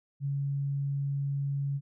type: tone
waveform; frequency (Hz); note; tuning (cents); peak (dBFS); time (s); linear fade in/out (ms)
sine; 140; C#3; +18; -28; 0.2-1.81; 50
effects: none